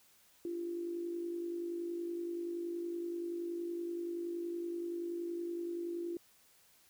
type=tone with amplitude modulation; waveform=sine; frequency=343.4 Hz; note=F4; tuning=29 cents flat; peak=-34 dBFS; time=0.45-6.17 s; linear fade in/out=2 ms; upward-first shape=sine; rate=50.6 Hz; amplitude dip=50%; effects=white hiss -66 dBFS RMS until 6.89 s